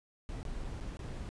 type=noise with dropouts; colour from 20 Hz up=brown; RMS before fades=-40 dBFS; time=0.29-1.29 s; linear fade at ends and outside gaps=0 ms; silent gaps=0.43-0.452 / 0.639-0.645 / 0.802-0.809 / 0.97-0.992 s; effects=resampled to 22050 Hz